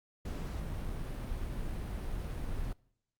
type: noise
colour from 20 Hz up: brown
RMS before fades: -37 dBFS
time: 0.25-2.73 s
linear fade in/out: 5 ms
effects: noise-tail reverb RT60 0.7 s tail -24 dB re dry + Opus 48 kbps